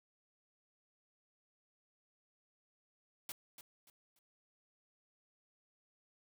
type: noise with echo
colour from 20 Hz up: white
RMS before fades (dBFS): -44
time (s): 3.29-3.32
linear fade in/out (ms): 2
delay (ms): 290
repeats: 3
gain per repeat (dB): -10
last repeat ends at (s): 4.19
effects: none

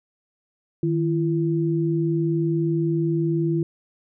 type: tone pair together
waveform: sine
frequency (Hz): 156.2 / 337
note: D#3 / E4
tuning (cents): +7 / +38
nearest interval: octave + minor second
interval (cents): 1331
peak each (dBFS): -22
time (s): 0.83-3.63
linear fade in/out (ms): 2
effects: none

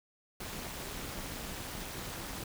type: noise with amplitude modulation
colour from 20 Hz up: pink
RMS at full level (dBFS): -38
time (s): 0.4-2.44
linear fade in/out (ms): 5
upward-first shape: sine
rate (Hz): 225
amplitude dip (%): 75
effects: none

